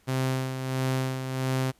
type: tone with tremolo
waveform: sawtooth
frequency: 130.9 Hz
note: C3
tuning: 1 cent sharp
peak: -20 dBFS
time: 0.07-1.72 s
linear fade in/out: 20 ms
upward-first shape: sine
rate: 1.5 Hz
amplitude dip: 55%
effects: pink hiss -63 dBFS RMS until 1.79 s + resampled to 32000 Hz